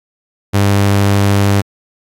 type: tone with vibrato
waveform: sawtooth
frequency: 100 Hz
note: G2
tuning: 35 cents sharp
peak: -5 dBFS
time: 0.53-1.62 s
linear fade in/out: 20 ms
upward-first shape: triangle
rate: 13 Hz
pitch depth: 8 cents each way
effects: AAC 64 kbps